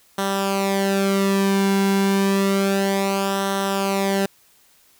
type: tone with flanger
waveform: sawtooth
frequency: 196 Hz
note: G3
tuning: in tune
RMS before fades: -20 dBFS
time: 0.18-4.26 s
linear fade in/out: 5 ms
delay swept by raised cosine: 0.42 to 1.62 ms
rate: 0.3 Hz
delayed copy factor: -0.7
effects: white hiss -56 dBFS RMS until 4.99 s